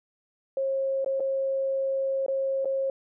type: tone with dropouts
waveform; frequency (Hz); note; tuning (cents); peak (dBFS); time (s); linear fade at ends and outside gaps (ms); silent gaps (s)
sine; 539; C#5; -49; -24; 0.57-2.9; 2; 1.046-1.061 / 1.198-1.204 / 2.263-2.282 / 2.647-2.655
effects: none